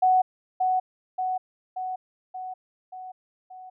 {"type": "tone with echo", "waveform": "sine", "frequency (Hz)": 743, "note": "F#5", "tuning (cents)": 7, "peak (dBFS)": -16, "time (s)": [0.02, 0.22], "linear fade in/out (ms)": 10, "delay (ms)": 580, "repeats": 6, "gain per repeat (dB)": -4, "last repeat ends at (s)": 3.7, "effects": []}